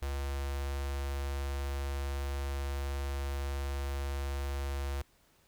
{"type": "tone with notch filter", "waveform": "square", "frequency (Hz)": 69.3, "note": "C#2", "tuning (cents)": 0, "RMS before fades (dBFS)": -35, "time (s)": [0.02, 5.02], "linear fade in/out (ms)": 5, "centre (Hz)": 180, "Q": 0.67, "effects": ["pink hiss -67 dBFS RMS until 5.47 s"]}